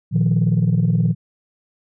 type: chord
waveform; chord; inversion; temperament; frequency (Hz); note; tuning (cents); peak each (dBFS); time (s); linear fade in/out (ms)
sine; Bb suspended fourth; none; equal; 116.54 / 155.56 / 174.61; Bb2 / Eb3 / F3; 0 / 0 / 0; -17; 0.11-1.15; 50
effects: tanh soft clip ceiling -9 dBFS